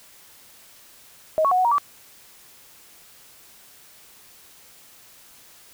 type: tone with pitch steps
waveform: sine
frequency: 629 / 1110 / 732 / 741 / 943 / 1153 Hz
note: D#5 / C#6 / F#5 / F#5 / A#5 / D6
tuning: +19 / +2 / -19 / +2 / +20 / -32 cents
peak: -16 dBFS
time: 1.38-1.782 s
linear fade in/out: 0 ms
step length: 67 ms
effects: white hiss -50 dBFS RMS until 5.73 s